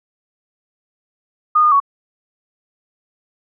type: tone with pitch steps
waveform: sine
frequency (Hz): 1228 / 1218 / 1118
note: D#6 / D#6 / C#6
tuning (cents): -23 / -37 / +14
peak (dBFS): -9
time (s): 1.55-1.802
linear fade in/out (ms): 10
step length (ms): 84
effects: none